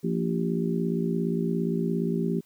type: harmonic tone with a mistuned harmonic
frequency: 57.3 Hz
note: A#1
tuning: 29 cents flat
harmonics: 3 / 4 / 5 / 6 / 7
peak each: -27 / -29 / -37 / -35 / -31 dBFS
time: 0.03-2.41 s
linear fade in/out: 20 ms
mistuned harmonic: 7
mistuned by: -35 cents
effects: white hiss -63 dBFS RMS until 2.45 s